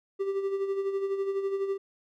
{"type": "tone with tremolo", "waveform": "triangle", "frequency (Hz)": 392, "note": "G4", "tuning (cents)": 0, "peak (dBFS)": -23, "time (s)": [0.19, 1.78], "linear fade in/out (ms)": 20, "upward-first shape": "sine", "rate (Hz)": 12, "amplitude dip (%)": 55, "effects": []}